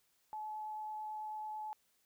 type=tone with vibrato; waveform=sine; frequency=858 Hz; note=A5; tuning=44 cents flat; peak=-40 dBFS; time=0.33-1.73 s; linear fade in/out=0 ms; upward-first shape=triangle; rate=9.1 Hz; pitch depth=8 cents each way; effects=white hiss -75 dBFS RMS until 2.05 s